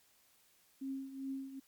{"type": "tone with tremolo", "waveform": "sine", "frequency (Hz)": 269.2, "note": "C4", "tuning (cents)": 49, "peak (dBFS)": -36, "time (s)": [0.81, 1.6], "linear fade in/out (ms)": 10, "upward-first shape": "triangle", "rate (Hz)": 2.5, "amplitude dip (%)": 75, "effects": ["white hiss -69 dBFS RMS until 1.67 s", "MP3 96 kbps"]}